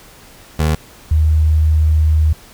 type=tone pair in turn; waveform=25% pulse / sine; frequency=77.78 / 77.78 Hz; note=D#2 / D#2; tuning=0 / 0 cents; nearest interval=unison; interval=0 cents; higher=neither; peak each=-9 dBFS; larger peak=neither; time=0.59-0.75 / 1.11-2.33 s; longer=second; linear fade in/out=5 ms; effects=pink hiss -42 dBFS RMS until 2.53 s